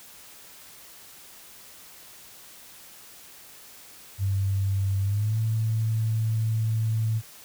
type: tone with pitch glide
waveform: sine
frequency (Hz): 97.8 to 111.05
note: G2 to A2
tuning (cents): -4 to +16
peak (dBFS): -22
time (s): 4.18-7.22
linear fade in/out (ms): 50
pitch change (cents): +220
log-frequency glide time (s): 5.03-5.37
effects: white hiss -48 dBFS RMS until 7.44 s